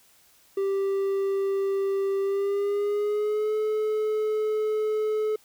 triangle tone with pitch glide, 392 to 430 Hz, G4 to A4, 0 to -40 cents, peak -21 dBFS, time 0.57-5.36 s, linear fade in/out 5 ms, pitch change +160 cents, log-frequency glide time 2.21-3.55 s, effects white hiss -59 dBFS RMS until 5.44 s

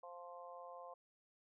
harmonic tone, 175 Hz, F3, 4 cents sharp, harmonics 3 / 4 / 5 / 6, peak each -54 / -55 / -59 / -55 dBFS, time 0.03-0.94 s, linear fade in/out 5 ms, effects none

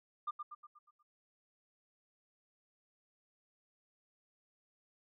sine tone with echo, 1200 Hz, D6, 37 cents sharp, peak -33 dBFS, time 0.27-0.31 s, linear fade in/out 10 ms, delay 120 ms, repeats 6, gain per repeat -6 dB, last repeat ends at 1.03 s, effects tanh soft clip ceiling -32 dBFS

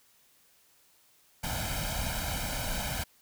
pink noise with comb filter, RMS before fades -33 dBFS, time 1.43-3.04 s, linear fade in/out 10 ms, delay 1.3 ms, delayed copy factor +0.85, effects white hiss -64 dBFS RMS until 3.21 s

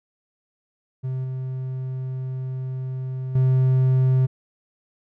triangle tone with level steps, 130 Hz, C3, 11 cents flat, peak -22 / -24 / -13 dBFS, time 1.03-4.27 s, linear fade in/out 20 ms, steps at 1.24 / 3.35 s, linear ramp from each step 5 ms, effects none

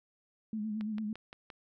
sine tone with vibrato, 214.4 Hz, A3, 45 cents flat, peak -33 dBFS, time 0.53-1.13 s, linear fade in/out 2 ms, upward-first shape sine, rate 8.9 Hz, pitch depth 51 cents each way
click train, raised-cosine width 0.3 ms, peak -30 dBFS, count 5, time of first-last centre 0.81-1.502 s, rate 5.78 Hz
effects none

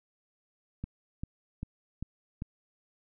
click train, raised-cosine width 5 ms, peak -23 dBFS, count 5, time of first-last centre 0.84-2.421 s, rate 2.53 Hz, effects none

